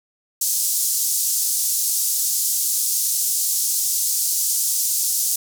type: band-pass noise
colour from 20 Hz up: pink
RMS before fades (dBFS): -21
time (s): 0.41-5.36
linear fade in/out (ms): 5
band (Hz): 5900 to 16000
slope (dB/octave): 24
effects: none